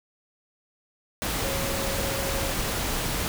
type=tone in noise; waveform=sine; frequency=546 Hz; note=C#5; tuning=26 cents flat; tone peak=-33 dBFS; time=1.44-2.52 s; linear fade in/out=0 ms; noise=pink; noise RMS=-28 dBFS; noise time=1.22-3.28 s; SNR=-8 dB; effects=none